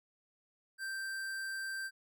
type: tone with hard clipping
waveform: sine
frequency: 1568 Hz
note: G6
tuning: in tune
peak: -39 dBFS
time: 0.78-1.91 s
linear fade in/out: 50 ms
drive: 16 dB
effects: none